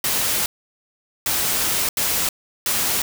white noise bursts at uneven times, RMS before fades -21 dBFS, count 4, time 0.04-0.46 / 1.26-1.89 / 1.97-2.29 / 2.66-3.02 s, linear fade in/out 2 ms, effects none

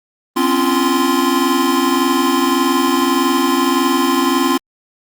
square tone cluster, 257.4 / 279.1 / 343 / 1041 Hz, C4 / C#4 / F4 / C6, -28 / +12 / -31 / -9 cents, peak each -19 dBFS, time 0.36-4.58 s, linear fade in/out 10 ms, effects Opus 32 kbps

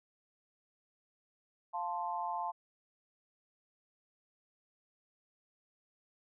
sine chord, F major, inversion none, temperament equal, 698.5 / 880 / 1046.5 Hz, F5 / A5 / C6, 0 / 0 / 0 cents, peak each -40 / -37 / -40 dBFS, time 1.73-2.52 s, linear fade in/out 20 ms, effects none

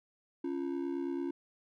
triangle ring-modulated tone, 311.1 Hz, D#4, in tune, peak -28 dBFS, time 0.44-1.31 s, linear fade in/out 5 ms, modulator 34.5 Hz, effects none

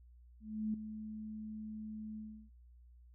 sine tone with ADSR envelope, 215.9 Hz, A3, 33 cents flat, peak -32 dBFS, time 0.4-2.5 s, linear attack 340 ms, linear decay 3 ms, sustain -10 dB, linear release 330 ms, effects added 60 Hz sine -57 dBFS peak until 3.14 s

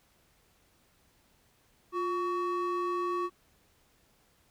triangle ring-modulated tone, 740 Hz, F#5, in tune, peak -24 dBFS, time 1.92-3.3 s, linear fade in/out 50 ms, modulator 387 Hz, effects pink hiss -67 dBFS RMS until 4.5 s

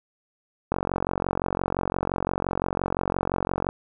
click train, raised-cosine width 1 ms, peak -10 dBFS, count 137, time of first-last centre 0.72-3.689 s, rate 45.8 Hz, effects none

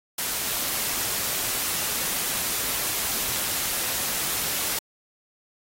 white noise, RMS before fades -27 dBFS, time 0.18-4.79 s, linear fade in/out 5 ms, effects AAC 48 kbps

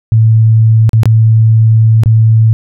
sine tone with dropouts, 111.4 Hz, A2, 22 cents sharp, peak -3 dBFS, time 0.12-2.53 s, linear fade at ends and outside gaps 0 ms, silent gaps 0.893-0.932 / 1.033-1.056 / 2.035-2.059 s, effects none

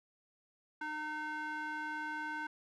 square tone with band-pass filter, 305.9 Hz, D#4, 29 cents flat, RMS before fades -40 dBFS, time 0.81-2.47 s, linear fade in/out 5 ms, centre 1300 Hz, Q 6.3, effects none

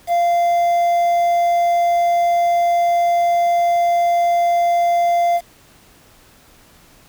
triangle tone with quantisation, 692 Hz, F5, 16 cents flat, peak -11 dBFS, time 0.07-5.41 s, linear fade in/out 50 ms, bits 6, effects pink hiss -49 dBFS RMS until 7.08 s

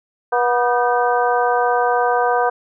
harmonic tone with a mistuned harmonic, 243.1 Hz, B3, 27 cents flat, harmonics 2 / 3 / 4 / 5 / 6, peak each -19 / -18 / -21 / -24 / -24 dBFS, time 0.32-2.5 s, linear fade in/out 10 ms, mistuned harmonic 6, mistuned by +94 cents, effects none

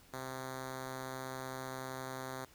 5% pulse tone with notch filter, 130.81 Hz, C3, in tune, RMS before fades -43 dBFS, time 0.13-2.45 s, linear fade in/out 5 ms, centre 2900 Hz, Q 1.9, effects pink hiss -62 dBFS RMS until 2.54 s

